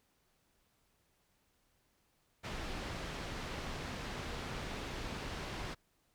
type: low-pass noise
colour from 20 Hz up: pink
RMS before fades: -42 dBFS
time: 2.43-5.75 s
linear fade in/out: 20 ms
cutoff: 4400 Hz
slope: 12 dB/octave
effects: pink hiss -75 dBFS RMS until 6.14 s